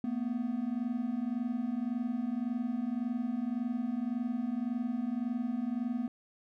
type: tone pair together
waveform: triangle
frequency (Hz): 226 / 247.8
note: A3 / B3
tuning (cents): +47 / +6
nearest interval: major second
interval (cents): 159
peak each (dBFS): -33 / -31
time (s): 0.04-6.08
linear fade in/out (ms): 2
effects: none